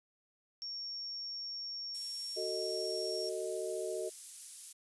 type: tone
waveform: sine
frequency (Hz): 5510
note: F8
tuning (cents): -24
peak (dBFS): -39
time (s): 0.62-3.29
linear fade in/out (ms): 0
type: high-pass noise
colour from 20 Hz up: pink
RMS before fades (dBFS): -46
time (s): 1.94-4.73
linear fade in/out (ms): 10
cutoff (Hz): 10000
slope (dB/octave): 12
type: chord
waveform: sine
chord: D# diminished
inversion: first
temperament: just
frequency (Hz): 373.4 / 448 / 622.3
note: F#4 / A4 / D#5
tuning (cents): +16 / +31 / 0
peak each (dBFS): -39 / -40 / -40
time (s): 2.36-4.1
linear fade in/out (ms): 20
effects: resampled to 24000 Hz